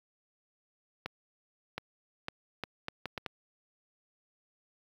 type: accelerating click train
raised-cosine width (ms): 0.3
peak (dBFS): -19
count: 8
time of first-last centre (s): 1.06-3.262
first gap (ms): 720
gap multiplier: 0.7
effects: high-pass 60 Hz 12 dB/octave + 9-bit